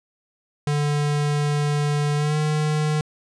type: tone with pitch glide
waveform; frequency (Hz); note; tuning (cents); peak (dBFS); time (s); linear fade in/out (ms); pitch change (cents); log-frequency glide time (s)
square; 146.83 to 152.36; D3 to D#3; 0 to -36; -20; 0.67-3.01; 2; +64; 2.16-2.37
effects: resampled to 22050 Hz